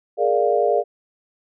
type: chord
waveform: sine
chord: Bb dominant seventh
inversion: third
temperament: equal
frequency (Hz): 415.3 / 466.2 / 587.3 / 698.5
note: Ab4 / Bb4 / D5 / F5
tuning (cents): 0 / 0 / 0 / 0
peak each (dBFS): -21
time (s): 0.17-0.84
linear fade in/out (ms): 50
effects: none